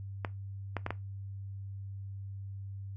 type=clicks; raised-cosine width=0.5 ms; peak=-18 dBFS; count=4; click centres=0.248 / 0.767 / 0.864 / 0.906 s; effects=noise-tail reverb RT60 0.2 s tail -18 dB re dry + added 98 Hz sine -39 dBFS peak until 2.96 s